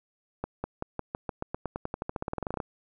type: accelerating click train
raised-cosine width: 1 ms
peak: -17 dBFS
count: 25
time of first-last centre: 0.44-2.602 s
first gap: 200 ms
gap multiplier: 0.92
effects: none